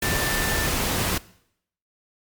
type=tone in noise; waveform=sine; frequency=1775 Hz; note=A6; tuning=15 cents sharp; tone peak=-29 dBFS; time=0.02-0.67 s; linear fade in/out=5 ms; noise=pink; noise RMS=-24 dBFS; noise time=0.02-1.18 s; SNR=-8 dB; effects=noise-tail reverb RT60 0.7 s tail -20 dB re dry + MP3 96 kbps